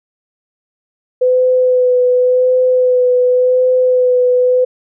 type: tone with vibrato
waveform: sine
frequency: 503 Hz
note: B4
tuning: 32 cents sharp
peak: -8 dBFS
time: 1.21-4.65 s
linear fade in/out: 10 ms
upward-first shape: sine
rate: 0.9 Hz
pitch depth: 18 cents each way
effects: none